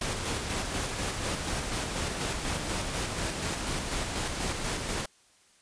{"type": "noise with tremolo", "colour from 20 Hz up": "pink", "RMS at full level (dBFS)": -31, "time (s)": [0.01, 5.06], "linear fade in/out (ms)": 5, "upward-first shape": "square", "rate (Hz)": 4.1, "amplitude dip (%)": 30, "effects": ["white hiss -62 dBFS RMS until 5.61 s", "resampled to 22050 Hz"]}